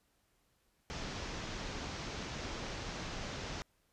pink low-pass noise, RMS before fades -42 dBFS, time 0.9-3.62 s, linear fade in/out 0 ms, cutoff 6600 Hz, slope 48 dB/octave, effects pink hiss -75 dBFS RMS until 3.92 s + resampled to 32000 Hz

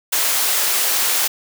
white high-pass noise, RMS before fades -18 dBFS, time 0.12-1.28 s, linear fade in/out 10 ms, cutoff 470 Hz, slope 12 dB/octave, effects none

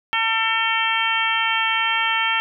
harmonic tone, 449.8 Hz, A4, 38 cents sharp, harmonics 2 / 3 / 4 / 5 / 6 / 7, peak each -25 / -25 / -25 / -25 / -25 / -25 dBFS, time 0.13-2.4 s, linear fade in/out 0 ms, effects none

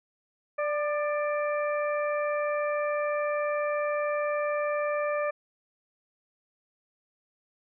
harmonic tone with a mistuned harmonic, 589 Hz, D5, 5 cents sharp, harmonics 1 / 2 / 3 / 4, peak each -27 / -33 / -37 / -39 dBFS, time 0.58-5.31 s, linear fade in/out 10 ms, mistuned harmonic 2, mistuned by +28 cents, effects none

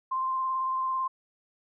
sine tone with vibrato, 1046.5 Hz, C6, in tune, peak -26 dBFS, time 0.11-1.08 s, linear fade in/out 10 ms, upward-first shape sine, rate 18 Hz, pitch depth 15 cents each way, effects none

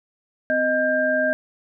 sine tone cluster, 257.1 / 622 / 1593 Hz, C4 / D#5 / G6, -30 / -1 / +27 cents, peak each -27 / -20 / -22 dBFS, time 0.5-1.33 s, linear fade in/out 0 ms, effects none

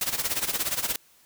white noise with tremolo, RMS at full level -25 dBFS, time 0.01-0.96 s, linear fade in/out 2 ms, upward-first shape sine, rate 17 Hz, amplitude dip 80%, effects white hiss -59 dBFS RMS until 1.25 s

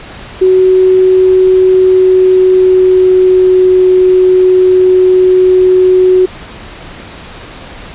sine tone with pitch glide, 372.8 to 369.4 Hz, F#4 to F#4, +13 to -3 cents, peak -3 dBFS, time 0.41-6.26 s, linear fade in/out 10 ms, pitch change -16 cents, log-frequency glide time 1.72-3.88 s, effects pink hiss -29 dBFS RMS until 7.94 s + resampled to 8000 Hz

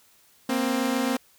sawtooth tone pair together, 236.2 / 263.5 Hz, A#3 / C4, +23 / +12 cents, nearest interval major second, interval 189 cents, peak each -23 / -21 dBFS, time 0.49-1.17 s, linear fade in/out 5 ms, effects white hiss -59 dBFS RMS until 1.38 s

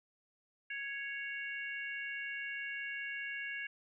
harmonic tone, 554.4 Hz, C#5, in tune, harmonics 3 / 4 / 5, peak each -41 / -43 / -45 dBFS, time 0.7-3.67 s, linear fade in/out 5 ms, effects none

